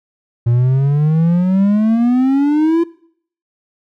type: exponential sweep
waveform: triangle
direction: up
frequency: 116.54 to 341.8 Hz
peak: -8 dBFS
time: 0.46-2.84 s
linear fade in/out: 10 ms
effects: noise-tail reverb RT60 0.6 s tail -20 dB re dry